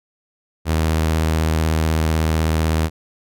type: tone with vibrato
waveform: sawtooth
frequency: 79.5 Hz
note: D#2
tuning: 38 cents sharp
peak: -12 dBFS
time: 0.65-2.9 s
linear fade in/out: 50 ms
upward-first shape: triangle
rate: 16 Hz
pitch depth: 35 cents each way
effects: none